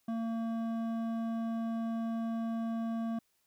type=tone with hard clipping; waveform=sine; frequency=227.6 Hz; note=A#3; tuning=41 cents flat; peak=-34 dBFS; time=0.08-3.19 s; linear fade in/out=5 ms; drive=10 dB; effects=white hiss -75 dBFS RMS until 3.46 s